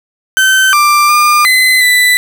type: tone with pitch steps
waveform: 35% pulse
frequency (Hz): 1539 / 1183 / 1203 / 2031 / 1988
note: G6 / D6 / D6 / B6 / B6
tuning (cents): -32 / +12 / +41 / +48 / +11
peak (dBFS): -4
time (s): 0.37-2.17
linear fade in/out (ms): 0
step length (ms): 360
effects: none